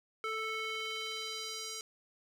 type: tone with band-pass filter sweep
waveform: square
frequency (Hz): 440.4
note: A4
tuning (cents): +2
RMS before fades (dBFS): -39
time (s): 0.24-1.81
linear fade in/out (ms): 0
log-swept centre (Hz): 1700 to 6100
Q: 1.7
effects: 10-bit